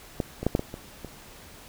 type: clicks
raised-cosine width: 2 ms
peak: -12 / -18 / -8 / -8 / -15 / -23 / -23 dBFS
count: 7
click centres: 0.202 / 0.43 / 0.466 / 0.551 / 0.594 / 0.741 / 1.047 s
effects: pink hiss -48 dBFS RMS until 1.68 s